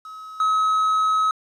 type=tone with level steps; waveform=triangle; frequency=1280 Hz; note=D#6; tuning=49 cents sharp; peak=-33 / -15 dBFS; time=0.05-1.31 s; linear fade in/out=2 ms; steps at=0.4 s; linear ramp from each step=2 ms; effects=resampled to 24000 Hz + 9-bit